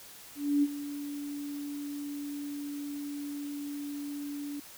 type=tone with ADSR envelope; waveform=sine; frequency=288.1 Hz; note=D4; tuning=33 cents flat; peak=-21 dBFS; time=0.35-4.6 s; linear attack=280 ms; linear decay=40 ms; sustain=-14 dB; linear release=5 ms; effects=white hiss -50 dBFS RMS until 4.77 s